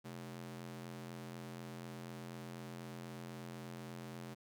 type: ring-modulated tone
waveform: sawtooth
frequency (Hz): 172.2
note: F3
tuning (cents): -24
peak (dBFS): -39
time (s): 0.04-4.35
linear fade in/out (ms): 20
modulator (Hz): 42
effects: none